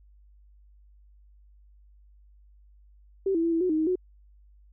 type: tone with pitch steps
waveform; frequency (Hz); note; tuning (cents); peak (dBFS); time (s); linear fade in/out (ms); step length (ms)
sine; 387.1 / 330.2 / 334.5 / 329 / 365.4 / 312.1 / 315.5 / 365.7; G4 / E4 / E4 / E4 / F#4 / D#4 / D#4 / F#4; -22 / +3 / +25 / -3 / -22 / +5 / +24 / -20; -22; 3.26-3.956; 5; 87
effects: added 50 Hz sine -53 dBFS peak until 4.72 s